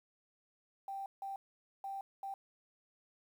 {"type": "tone bursts at uneven times", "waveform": "sine", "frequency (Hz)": 784, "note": "G5", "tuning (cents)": 0, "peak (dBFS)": -39, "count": 4, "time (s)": [[0.88, 1.06], [1.22, 1.36], [1.84, 2.01], [2.23, 2.34]], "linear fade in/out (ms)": 2, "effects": ["11-bit"]}